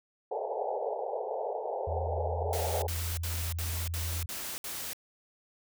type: band-pass noise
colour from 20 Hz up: pink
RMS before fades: -34 dBFS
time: 0.31-2.87 s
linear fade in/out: 5 ms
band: 410 to 880 Hz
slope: 96 dB/octave
type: tone with pitch glide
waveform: sine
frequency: 82.6 to 83.95 Hz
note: E2 to E2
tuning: +4 to +32 cents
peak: -32 dBFS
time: 1.87-4.26 s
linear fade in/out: 5 ms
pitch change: +28 cents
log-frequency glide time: 2.27-2.44 s
type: noise bursts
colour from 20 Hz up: white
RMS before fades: -38 dBFS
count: 7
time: 2.53-4.932 s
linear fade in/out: 0 ms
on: 290 ms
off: 62 ms
effects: none